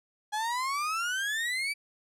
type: exponential sweep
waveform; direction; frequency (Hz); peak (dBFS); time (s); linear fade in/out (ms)
35% pulse; up; 830.6 to 2335; -27; 0.32-1.74; 20
effects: low-pass 11000 Hz 12 dB/octave